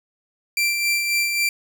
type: tone with tremolo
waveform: sawtooth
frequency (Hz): 2354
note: D7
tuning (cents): +3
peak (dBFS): -14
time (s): 0.57-1.49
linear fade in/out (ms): 2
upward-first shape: sine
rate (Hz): 3.7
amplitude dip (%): 40
effects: none